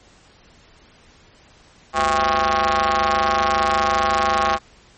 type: ring-modulated tone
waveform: sawtooth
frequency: 148.1 Hz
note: D3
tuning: 15 cents sharp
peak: -9 dBFS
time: 1.93-4.59 s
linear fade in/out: 50 ms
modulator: 950 Hz
effects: pink hiss -51 dBFS RMS until 4.97 s + MP3 32 kbps